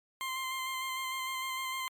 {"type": "tone with vibrato", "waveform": "20% pulse", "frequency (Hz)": 1047, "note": "C6", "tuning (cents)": 1, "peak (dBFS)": -29, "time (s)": [0.21, 1.88], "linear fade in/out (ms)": 0, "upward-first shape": "square", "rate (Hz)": 6.6, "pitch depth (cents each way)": 15, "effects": ["MP3 96 kbps"]}